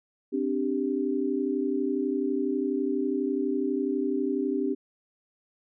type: chord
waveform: sine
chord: C suspended second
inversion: none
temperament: equal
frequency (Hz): 261.6 / 293.7 / 392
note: C4 / D4 / G4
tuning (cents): 0 / 0 / 0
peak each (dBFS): -29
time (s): 0.32-4.75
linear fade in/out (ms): 20
effects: none